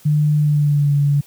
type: tone with pitch glide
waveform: sine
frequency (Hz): 149.9 to 143.38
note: D3 to D3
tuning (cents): +36 to -41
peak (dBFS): -12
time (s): 0.05-1.21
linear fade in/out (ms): 10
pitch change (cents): -77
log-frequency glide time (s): 0.38-0.93
effects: white hiss -48 dBFS RMS until 1.26 s + high-pass 60 Hz 12 dB/octave